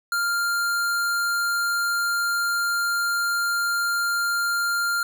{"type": "tone", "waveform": "square", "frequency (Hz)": 1396.9, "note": "F6", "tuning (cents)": 0, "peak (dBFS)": -22, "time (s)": [0.12, 5.03], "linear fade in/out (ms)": 2, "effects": []}